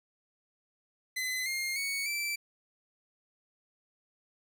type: tone with pitch steps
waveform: sawtooth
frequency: 2027 / 2124 / 2226 / 2332 Hz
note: B6 / C7 / C#7 / D7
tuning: +45 / +25 / +7 / -13 cents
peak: -28 dBFS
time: 1.16-2.36 s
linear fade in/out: 10 ms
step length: 300 ms
effects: none